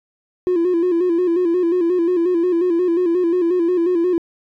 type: tone with vibrato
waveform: triangle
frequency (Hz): 349.2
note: F4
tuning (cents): 0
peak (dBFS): -11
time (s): 0.47-4.18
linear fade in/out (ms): 0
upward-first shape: square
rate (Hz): 5.6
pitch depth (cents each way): 66
effects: tanh soft clip ceiling -10 dBFS